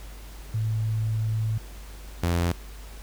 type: tone pair in turn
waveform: sine / sawtooth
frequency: 110 / 86.14 Hz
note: A2 / F2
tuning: 0 / -23 cents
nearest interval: major third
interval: 423 cents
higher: first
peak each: -23 / -18 dBFS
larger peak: second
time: 0.54-1.58 / 2.23-2.52 s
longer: first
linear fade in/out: 5 ms
effects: added 50 Hz sine -39 dBFS peak until 3.02 s + pink hiss -48 dBFS RMS until 3.02 s